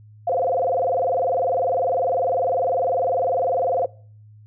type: tone with vibrato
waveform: sine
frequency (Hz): 601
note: D5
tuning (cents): +40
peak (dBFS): -18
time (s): 0.27-3.86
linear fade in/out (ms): 5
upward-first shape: square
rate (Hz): 20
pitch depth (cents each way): 250
effects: noise-tail reverb RT60 0.5 s tail -22 dB re dry + added 106 Hz sine -44 dBFS peak until 4.46 s